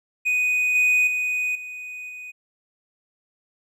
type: tone with level steps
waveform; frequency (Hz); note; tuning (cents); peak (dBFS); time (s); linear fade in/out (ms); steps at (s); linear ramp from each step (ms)
triangle; 2489; D#7; 0; -17 / -14 / -20 / -31 / -33; 0.25-2.32; 20; 0.75 / 1.07 / 1.55 / 2.09; 5
effects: none